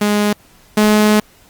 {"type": "tone pair in turn", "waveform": "sawtooth", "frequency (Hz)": [207.7, 212.1], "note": ["G#3", "G#3"], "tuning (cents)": [0, 37], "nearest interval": "unison", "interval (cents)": 37, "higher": "second", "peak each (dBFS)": [-8, -5], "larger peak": "second", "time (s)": [[0.01, 0.33], [0.77, 1.2]], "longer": "second", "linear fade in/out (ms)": 5, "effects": ["pink hiss -48 dBFS RMS until 1.49 s", "Opus 32 kbps"]}